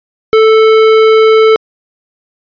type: tone with hard clipping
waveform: sine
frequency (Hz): 440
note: A4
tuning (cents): 0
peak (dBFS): -5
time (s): 0.33-1.56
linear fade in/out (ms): 0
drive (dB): 14
effects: resampled to 11025 Hz